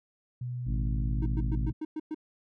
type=tone; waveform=sine; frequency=123.47 Hz; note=B2; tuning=in tune; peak=-32 dBFS; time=0.41-1.72 s; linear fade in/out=5 ms
type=harmonic tone; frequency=54 Hz; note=A1; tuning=32 cents flat; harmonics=1 / 2 / 3 / 4 / 5 / 6; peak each=-28 / -40 / -40 / -39 / -42 / -50 dBFS; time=0.65-1.73 s; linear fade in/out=50 ms
type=tone bursts; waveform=triangle; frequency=311.1 Hz; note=D#4; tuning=in tune; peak=-29 dBFS; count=7; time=1.22-2.146 s; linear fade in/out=5 ms; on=38 ms; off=110 ms
effects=none